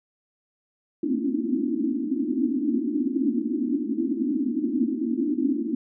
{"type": "band-pass noise", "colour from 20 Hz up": "pink", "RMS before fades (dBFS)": -25, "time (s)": [1.03, 5.75], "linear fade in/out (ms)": 5, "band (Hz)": [230, 330], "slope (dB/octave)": 96, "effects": []}